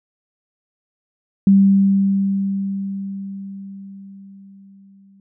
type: tone with exponential decay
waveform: sine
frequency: 196 Hz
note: G3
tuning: in tune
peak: -7 dBFS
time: 1.47-5.2 s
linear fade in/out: 2 ms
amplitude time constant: 810 ms
effects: none